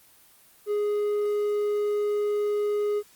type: tone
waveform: triangle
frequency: 415.3 Hz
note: G#4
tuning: in tune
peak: -21 dBFS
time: 0.66-3.03 s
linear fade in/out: 50 ms
effects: white hiss -56 dBFS RMS until 3.15 s + Opus 24 kbps